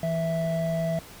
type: tone pair together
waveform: triangle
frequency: 164.5 / 658 Hz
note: E3 / E5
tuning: -3 / -3 cents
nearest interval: 2 octaves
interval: 2400 cents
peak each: -25 dBFS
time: 0.03-0.99 s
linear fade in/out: 2 ms
effects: pink hiss -46 dBFS RMS until 1.2 s